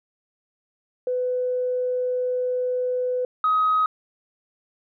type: tone pair in turn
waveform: sine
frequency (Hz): 501 / 1262.4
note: B4 / D#6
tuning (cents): +25 / +25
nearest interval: octave + major third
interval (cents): 1600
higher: second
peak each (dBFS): -21 / -16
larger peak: second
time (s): 1.07-3.25 / 3.44-3.86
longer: first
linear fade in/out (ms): 2
effects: tanh soft clip ceiling -13 dBFS

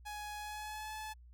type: tone with pitch glide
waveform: sawtooth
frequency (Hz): 837 to 862.5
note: G#5 to A5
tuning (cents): +13 to -35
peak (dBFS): -38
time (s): 0.05-1.14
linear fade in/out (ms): 20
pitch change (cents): +52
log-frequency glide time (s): 0.38-0.93
effects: added 60 Hz sine -54 dBFS peak until 1.33 s

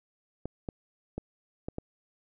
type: clicks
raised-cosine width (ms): 2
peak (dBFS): -21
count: 5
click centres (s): 0.456 / 0.688 / 1.18 / 1.685 / 1.784
effects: none

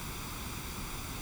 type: noise with comb filter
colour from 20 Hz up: pink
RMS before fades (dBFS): -40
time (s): 0-1.21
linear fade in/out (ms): 0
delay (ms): 0.84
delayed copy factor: +0.55
effects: none

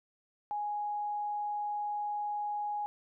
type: tone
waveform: sine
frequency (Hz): 830.6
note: G#5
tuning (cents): 0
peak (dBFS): -32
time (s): 0.51-2.86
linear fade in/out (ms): 0
effects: none

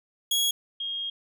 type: tone pair in turn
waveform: sawtooth / sine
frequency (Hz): 3322 / 3248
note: G#7 / G#7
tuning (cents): 0 / -39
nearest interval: unison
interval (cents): 39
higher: first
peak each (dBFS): -19 / -29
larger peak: first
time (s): 0.31-0.51 / 0.8-1.1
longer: second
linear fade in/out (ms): 5
effects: none

